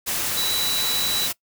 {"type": "tone in noise", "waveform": "sine", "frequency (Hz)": 3940, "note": "B7", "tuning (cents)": -5, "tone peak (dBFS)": -23, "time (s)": [0.36, 1.28], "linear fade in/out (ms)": 20, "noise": "white", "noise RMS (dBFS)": -25, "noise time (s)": [0.06, 1.33], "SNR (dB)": -1, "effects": ["noise-tail reverb RT60 0.1 s tail -22 dB re dry"]}